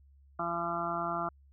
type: harmonic tone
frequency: 170.5 Hz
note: F3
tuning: 41 cents flat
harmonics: 1 / 2 / 4 / 5 / 6 / 7 / 8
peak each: -42 / -41 / -36 / -41 / -42 / -36 / -38 dBFS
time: 0.39-1.29 s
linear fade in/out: 5 ms
effects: added 69 Hz sine -57 dBFS peak until 1.52 s